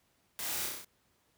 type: noise with echo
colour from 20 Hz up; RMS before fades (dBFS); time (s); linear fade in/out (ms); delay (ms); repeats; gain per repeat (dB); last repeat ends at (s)
white; -39; 0.39-0.66; 0; 31; 6; -2; 0.846
effects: pink hiss -72 dBFS RMS until 1.37 s + high-pass 60 Hz 12 dB/octave